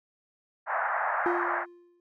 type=band-pass noise; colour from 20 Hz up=pink; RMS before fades=-29 dBFS; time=0.66-1.66 s; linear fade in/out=50 ms; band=650 to 1800 Hz; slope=48 dB/octave
type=tone with exponential decay; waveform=triangle; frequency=349.2 Hz; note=F4; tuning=in tune; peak=-22 dBFS; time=1.26-2 s; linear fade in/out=1 ms; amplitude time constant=160 ms
effects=none